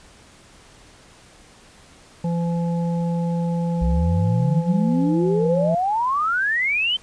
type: harmonic tone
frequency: 170 Hz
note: F3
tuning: 46 cents flat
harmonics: 1 / 3 / 5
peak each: -20 / -30 / -34 dBFS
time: 2.24-5.75 s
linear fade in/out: 5 ms
type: exponential sweep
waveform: sine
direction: up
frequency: 60 to 3136 Hz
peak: -18 dBFS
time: 3.81-6.97 s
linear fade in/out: 10 ms
effects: pink hiss -49 dBFS RMS until 7.02 s + resampled to 22050 Hz